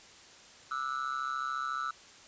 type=tone with amplitude modulation; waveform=triangle; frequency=1318 Hz; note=E6; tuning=1 cent flat; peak=-26 dBFS; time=0.71-1.91 s; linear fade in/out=5 ms; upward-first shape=sine; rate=134 Hz; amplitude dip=100%; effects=white hiss -54 dBFS RMS until 2.27 s + resampled to 16000 Hz